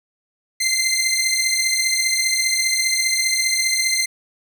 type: beating tone pair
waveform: 15% pulse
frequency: 2072 / 2087 Hz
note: C7 / C7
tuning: -17 / -5 cents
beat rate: 15 Hz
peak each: -14 dBFS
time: 0.6-4.06 s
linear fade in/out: 10 ms
effects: none